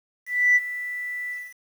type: tone with ADSR envelope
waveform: sine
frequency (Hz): 1975.5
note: B6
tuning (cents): 0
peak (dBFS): -12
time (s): 0.26-1.55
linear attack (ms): 300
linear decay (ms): 34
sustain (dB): -16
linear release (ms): 240
effects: tanh soft clip ceiling -10 dBFS + 8-bit